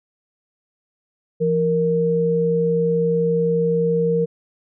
sine tone pair together, 169.6 / 465.8 Hz, E3 / A#4, +50 / -1 cents, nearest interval octave + perfect fourth, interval 1749 cents, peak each -21 / -17 dBFS, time 1.4-4.26 s, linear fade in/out 20 ms, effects none

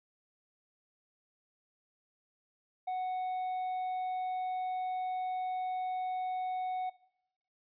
sine tone with hard clipping, 740 Hz, F#5, in tune, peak -33 dBFS, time 2.87-6.9 s, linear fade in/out 10 ms, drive 2 dB, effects noise-tail reverb RT60 0.8 s tail -20 dB re dry + resampled to 11025 Hz

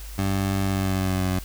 20% pulse tone with pitch glide, 97 to 92.67 Hz, G2 to F#2, -18 to +3 cents, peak -17 dBFS, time 0.18-1.39 s, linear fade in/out 5 ms, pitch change -79 cents, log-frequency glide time 0.66-1.28 s, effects added 50 Hz sine -35 dBFS peak until 1.44 s + white hiss -44 dBFS RMS until 1.44 s

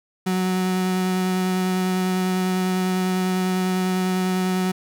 35% pulse tone with vibrato, 185 Hz, F#3, in tune, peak -18 dBFS, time 0.26-4.72 s, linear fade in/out 10 ms, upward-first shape sine, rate 10 Hz, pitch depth 10 cents each way, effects none

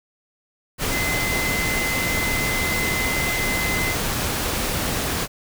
sine tone in noise, 2052 Hz, C7, 34 cents flat, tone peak -24 dBFS, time 0.9-3.96 s, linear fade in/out 50 ms, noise pink, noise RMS -24 dBFS, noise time 0.78-5.28 s, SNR -3 dB, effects none

